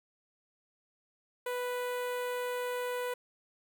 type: tone with notch filter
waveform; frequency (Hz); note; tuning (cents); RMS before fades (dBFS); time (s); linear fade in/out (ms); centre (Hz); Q
sawtooth; 493.9; B4; 0; -35; 1.46-3.14; 5; 5400; 0.86
effects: 10-bit